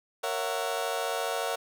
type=chord; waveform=30% pulse; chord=F# dominant seventh; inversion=first; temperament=just; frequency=462.5 / 555 / 666 / 740 Hz; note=A#4 / C#5 / E5 / F#5; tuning=-14 / +2 / +18 / 0 cents; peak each=-32 dBFS; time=0.23-1.56 s; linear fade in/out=10 ms; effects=none